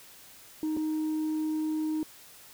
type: tone with dropouts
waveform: sine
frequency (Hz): 311.1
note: D#4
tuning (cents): 0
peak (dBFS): -25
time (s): 0.63-2.03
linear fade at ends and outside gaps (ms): 1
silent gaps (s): 0.766-0.771
effects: tanh soft clip ceiling -26 dBFS + white hiss -52 dBFS RMS until 2.53 s